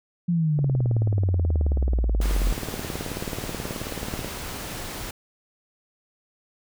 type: exponential sweep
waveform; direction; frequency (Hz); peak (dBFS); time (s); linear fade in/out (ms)
sine; down; 177.1 to 41.58; -19; 0.28-2.53; 10
type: click train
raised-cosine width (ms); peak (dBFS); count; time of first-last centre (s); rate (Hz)
2; -17; 69; 0.59-4.246; 18.6
type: noise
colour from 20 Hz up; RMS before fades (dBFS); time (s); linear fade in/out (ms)
pink; -34; 2.21-5.11; 5
effects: none